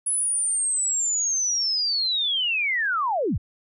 sine linear sweep, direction down, 10290 to 41.06 Hz, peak -21 dBFS, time 0.06-3.38 s, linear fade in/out 10 ms, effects none

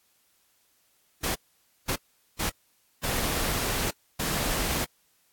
pink noise bursts at uneven times, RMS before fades -28 dBFS, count 5, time 1.23-1.35 / 1.88-1.96 / 2.39-2.5 / 3.03-3.91 / 4.19-4.85 s, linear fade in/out 10 ms, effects white hiss -67 dBFS RMS until 5.32 s + AAC 64 kbps

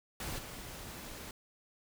pink noise with level steps, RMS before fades -40 / -46 dBFS, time 0.2-1.31 s, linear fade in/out 2 ms, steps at 0.38 s, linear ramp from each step 10 ms, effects none

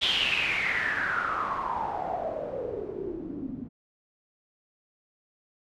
white noise with low-pass filter sweep, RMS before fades -30 dBFS, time 0.01-3.69 s, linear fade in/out 20 ms, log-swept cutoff 3400 to 230 Hz, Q 8.6, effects none

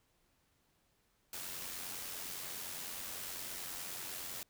white noise with amplitude modulation, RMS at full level -42 dBFS, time 1.33-4.43 s, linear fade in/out 2 ms, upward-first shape sine, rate 89.8 Hz, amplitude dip 40%, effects pink hiss -75 dBFS RMS until 4.49 s

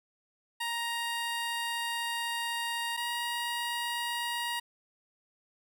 15% pulse tone pair in turn, 936 / 948 Hz, A#5 / A#5, +7 / +29 cents, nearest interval unison, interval 22 cents, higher second, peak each -25 dBFS, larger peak neither, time 0.6-2.97 / 2.97-4.6 s, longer first, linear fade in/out 10 ms, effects none

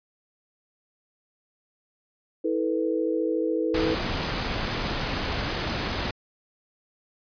sine chord, E suspended fourth, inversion none, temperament equal with one note detuned, 323 / 440 / 493.9 Hz, E4 / A4 / B4, -35 / 0 / 0 cents, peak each -26 / -28 / -28 dBFS, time 2.44-3.95 s, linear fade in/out 10 ms
pink noise, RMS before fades -28 dBFS, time 3.74-6.11 s, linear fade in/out 5 ms
effects resampled to 11025 Hz

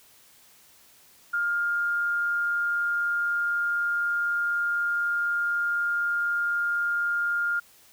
sine tone with amplitude modulation, 1408 Hz, F6, 14 cents sharp, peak -22 dBFS, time 1.33-7.6 s, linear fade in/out 10 ms, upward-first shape sine, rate 164 Hz, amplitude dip 25%, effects white hiss -56 dBFS RMS until 7.92 s

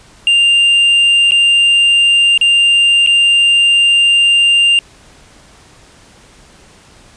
triangle tone with dropouts, 2794 Hz, F7, in tune, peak -5 dBFS, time 0.27-4.79 s, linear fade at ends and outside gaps 1 ms, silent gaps 1.309-1.319 / 2.377-2.412 / 3.063-3.072 s, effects pink hiss -43 dBFS RMS until 7.16 s + resampled to 22050 Hz

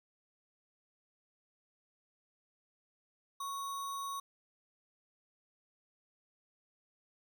sine tone with sample-and-hold, 1108.7 Hz, C#6, in tune, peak -37 dBFS, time 3.4-4.2 s, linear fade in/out 5 ms, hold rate 4900 Hz, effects none

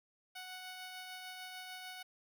10% pulse tone with tremolo, 740 Hz, F#5, in tune, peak -36 dBFS, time 0.35-2.03 s, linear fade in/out 10 ms, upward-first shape triangle, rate 6.7 Hz, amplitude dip 30%, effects none

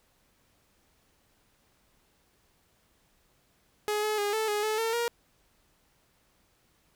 sawtooth tone with pitch steps, 420.2 / 427 / 409.9 / 438.6 / 417 / 432.4 / 452.2 / 471.6 Hz, G#4 / G#4 / G#4 / A4 / G#4 / A4 / A4 / A#4, +20 / +48 / -23 / -6 / +7 / -30 / +47 / +20 cents, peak -23 dBFS, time 3.88-5.08 s, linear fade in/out 0 ms, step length 150 ms, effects pink hiss -68 dBFS RMS until 6.95 s

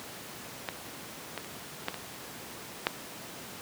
clicks, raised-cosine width 0.3 ms, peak -15 / -18 / -27 / -13 / -21 / -8 dBFS, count 6, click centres 0.688 / 1.377 / 1.446 / 1.884 / 1.943 / 2.869 s, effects pink hiss -43 dBFS RMS until 3.61 s + high-pass 150 Hz 12 dB/octave

